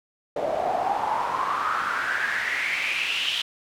pink noise with band-pass filter sweep, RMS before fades -26 dBFS, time 0.36-3.42 s, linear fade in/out 5 ms, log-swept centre 590 to 3200 Hz, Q 6.2, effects none

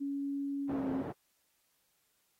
sine tone with pitch glide, 279.9 to 266.6 Hz, C#4 to C4, +17 to +33 cents, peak -33 dBFS, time 0-1.03 s, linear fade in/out 20 ms, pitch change -84 cents, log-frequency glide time 0.66-0.88 s
pink band-pass noise, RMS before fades -40 dBFS, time 0.68-1.13 s, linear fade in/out 20 ms, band 180 to 630 Hz, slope 12 dB/octave
effects white hiss -75 dBFS RMS until 2.39 s + AAC 48 kbps

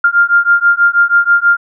sine beating tone pair, 1396.9 / 1403.1 Hz, F6 / F6, 0 / +8 cents, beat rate 6.2 Hz, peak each -10 dBFS, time 0.04-1.57 s, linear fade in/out 5 ms, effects none

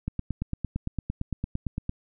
click train, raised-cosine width 5 ms, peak -16 dBFS, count 17, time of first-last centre 0.08-1.894 s, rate 8.82 Hz, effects none

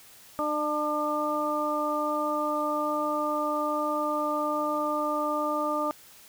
harmonic tone with a mistuned harmonic, 300.2 Hz, D4, 38 cents sharp, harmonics 1 / 2 / 3 / 4, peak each -32 / -30 / -34 / -29 dBFS, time 0.39-5.91 s, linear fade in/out 0 ms, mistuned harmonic 3, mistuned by -16 cents, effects white hiss -52 dBFS RMS until 6.28 s

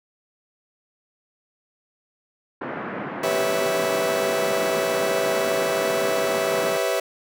pink band-pass noise, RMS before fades -31 dBFS, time 2.61-6.78 s, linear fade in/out 5 ms, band 170 to 1900 Hz, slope 24 dB/octave
40% pulse chord, C# half-diminished seventh, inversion second, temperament equal with one note detuned, 392 / 493.9 / 554.4 / 653.2 Hz, G4 / B4 / C#5 / E5, 0 / 0 / 0 / -16 cents, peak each -27 / -26 / -27 / -24 dBFS, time 3.23-7 s, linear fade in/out 5 ms
effects none

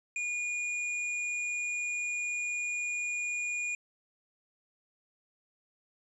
square tone, 2439 Hz, D#7, 35 cents flat, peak -32 dBFS, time 0.16-3.75 s, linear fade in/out 2 ms, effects resampled to 24000 Hz

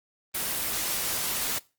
white noise, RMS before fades -29 dBFS, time 0.34-1.59 s, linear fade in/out 10 ms, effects noise-tail reverb RT60 0.3 s tail -21 dB re dry + Opus 24 kbps

